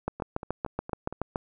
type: two click trains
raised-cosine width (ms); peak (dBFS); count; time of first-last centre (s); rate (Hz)
1; -14 / -23; 10 / 5; 0.08-1.358 / 0.2-1.126; 7.04 / 4.32
effects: none